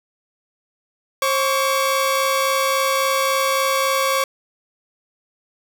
sawtooth tone pair together, 535 / 1133.6 Hz, C5 / C#6, +38 / +38 cents, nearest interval octave + minor second, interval 1300 cents, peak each -16 dBFS, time 1.22-4.24 s, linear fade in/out 2 ms, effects none

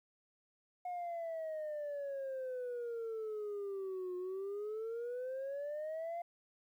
sine exponential two-way sweep, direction down then up, 724 to 359.3 to 696 Hz, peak -36 dBFS, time 0.85-6.22 s, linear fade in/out 5 ms, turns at 4.16 s, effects tanh soft clip ceiling -37 dBFS + 12-bit

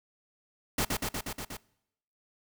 pink noise with echo, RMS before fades -28 dBFS, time 0.78-0.85 s, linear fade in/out 5 ms, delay 120 ms, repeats 6, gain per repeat -2 dB, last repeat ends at 1.57 s, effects noise-tail reverb RT60 0.8 s tail -23 dB re dry

